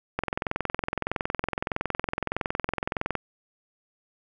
click train, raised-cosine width 0.5 ms, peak -11 dBFS, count 65, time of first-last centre 0.19-3.153 s, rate 21.6 Hz, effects none

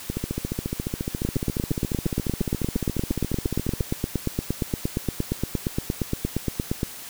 two click trains, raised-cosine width 3 ms, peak -10 / -13 dBFS, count 49 / 54, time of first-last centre 1.25-6.831 / 0.1-3.806 s, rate 8.6 / 14.3 Hz, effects white hiss -39 dBFS RMS until 7.09 s

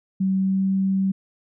sine tone with pitch glide, 190.8 to 192.35 Hz, G3 to G3, -47 to -33 cents, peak -18 dBFS, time 0.2-1.12 s, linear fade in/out 10 ms, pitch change +14 cents, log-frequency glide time 0.37-0.67 s, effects none

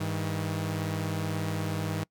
sawtooth tone pair together, 100.7 / 159.3 Hz, G2 / D#3, +47 / +41 cents, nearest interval minor sixth, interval 794 cents, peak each -28 dBFS, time 0-2.04 s, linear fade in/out 10 ms, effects noise-tail reverb RT60 0.1 s tail -25 dB re dry

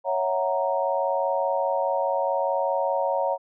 sine chord, F# dominant seventh, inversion second, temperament equal, 554.4 / 659.3 / 740 / 932.3 Hz, C#5 / E5 / F#5 / A#5, 0 / 0 / 0 / 0 cents, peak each -25 / -29 / -29 / -27 dBFS, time 0.04-3.38 s, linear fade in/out 50 ms, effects none

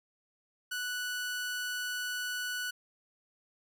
sawtooth tone, 1480 Hz, F#6, in tune, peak -30 dBFS, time 0.71-2.71 s, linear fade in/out 10 ms, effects none

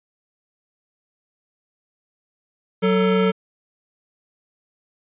square tone pair together, 187 / 445.1 Hz, F#3 / A4, +19 / +20 cents, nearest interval octave + minor third, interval 1501 cents, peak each -19 dBFS, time 2.82-3.32 s, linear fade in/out 20 ms, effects resampled to 8000 Hz

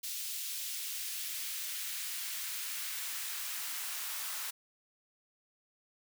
white noise with high-pass filter sweep, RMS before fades -39 dBFS, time 0.03-4.51 s, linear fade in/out 10 ms, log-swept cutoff 3300 to 1000 Hz, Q 0.96, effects none

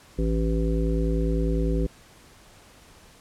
harmonic tone, 55 Hz, A1, in tune, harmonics 1 / 3 / 5 / 7 / 9, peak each -23 / -28 / -30 / -31 / -33 dBFS, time 0.18-1.87 s, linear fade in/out 10 ms, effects pink hiss -52 dBFS RMS until 3.2 s + low-pass 11000 Hz 12 dB/octave

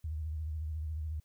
sine tone with vibrato, 77.78 Hz, D#2, in tune, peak -34 dBFS, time 0.04-1.2 s, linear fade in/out 5 ms, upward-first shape sine, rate 14 Hz, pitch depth 78 cents each way, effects white hiss -75 dBFS RMS until 1.24 s

